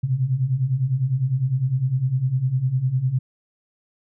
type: beating tone pair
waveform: sine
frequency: 123.47 / 133.37 Hz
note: B2 / C3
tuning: 0 / +34 cents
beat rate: 9.9 Hz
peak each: -24 / -20 dBFS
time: 0.03-3.19 s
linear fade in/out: 10 ms
effects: none